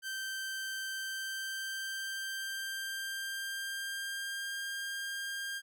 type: tone with pitch glide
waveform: sawtooth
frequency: 1558 to 1602.7 Hz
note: G6 to G6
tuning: -11 to +38 cents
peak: -33 dBFS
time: 0.02-5.62 s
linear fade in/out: 50 ms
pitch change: +49 cents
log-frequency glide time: 0.93-4.58 s
effects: none